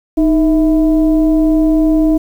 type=tone with frequency modulation; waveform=sine; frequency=311.3 Hz; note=D#4; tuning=1 cent sharp; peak=-8 dBFS; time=0.17-2.18 s; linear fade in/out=10 ms; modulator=343 Hz; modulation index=0.53; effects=7-bit